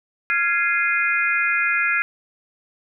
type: tone cluster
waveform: sine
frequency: 1388 / 1665 / 2092 / 2466 Hz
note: F6 / G#6 / C7 / D#7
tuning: -11 / +4 / -1 / -16 cents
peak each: -23 dBFS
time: 0.3-2.02 s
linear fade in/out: 0 ms
effects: none